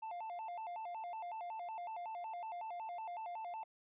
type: tone with vibrato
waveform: triangle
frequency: 788 Hz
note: G5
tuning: 9 cents sharp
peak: -40 dBFS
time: 0.02-3.64 s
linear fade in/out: 10 ms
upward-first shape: square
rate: 5.4 Hz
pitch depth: 200 cents each way
effects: resampled to 8000 Hz